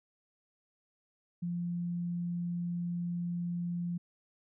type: tone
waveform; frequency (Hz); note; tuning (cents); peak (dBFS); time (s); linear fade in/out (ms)
sine; 173.7; F3; -9; -32; 1.42-3.98; 10
effects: none